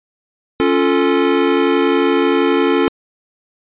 square chord, Db augmented, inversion none, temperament equal, 277.2 / 349.2 / 440 Hz, Db4 / F4 / A4, 0 / 0 / 0 cents, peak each -17 dBFS, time 0.6-2.88 s, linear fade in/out 0 ms, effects resampled to 8000 Hz

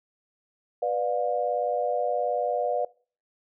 sine chord, B diminished, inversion none, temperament just, 493.9 / 592.7 / 711.2 Hz, B4 / D5 / F5, 0 / +16 / +31 cents, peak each -28 dBFS, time 0.82-2.85 s, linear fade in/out 5 ms, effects noise-tail reverb RT60 0.4 s tail -22 dB re dry

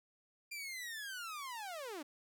sawtooth linear sweep, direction down, 2400 to 270.2 Hz, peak -39 dBFS, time 0.51-2.03 s, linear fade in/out 10 ms, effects none

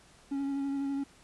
triangle tone with vibrato, 277.2 Hz, C#4, in tune, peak -28 dBFS, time 0.31-1.04 s, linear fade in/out 10 ms, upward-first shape sine, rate 12 Hz, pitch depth 19 cents each way, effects pink hiss -59 dBFS RMS until 1.23 s + resampled to 24000 Hz

